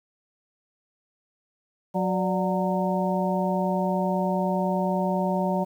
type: harmonic tone with a mistuned harmonic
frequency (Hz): 184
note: F#3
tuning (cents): -9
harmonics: 1 / 2 / 3 / 4 / 5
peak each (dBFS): -25 / -32 / -28 / -31 / -30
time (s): 1.94-5.65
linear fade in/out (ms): 20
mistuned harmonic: 3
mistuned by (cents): +91
effects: 9-bit